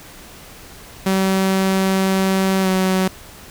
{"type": "tone with pitch glide", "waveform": "sawtooth", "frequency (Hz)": [191.1, 187.71], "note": ["G3", "F#3"], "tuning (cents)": [-44, 25], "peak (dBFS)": -11, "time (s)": [1.06, 3.08], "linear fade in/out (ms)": 5, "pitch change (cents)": -31, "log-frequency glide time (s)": [2.62, 2.67], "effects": ["pink hiss -40 dBFS RMS until 3.5 s"]}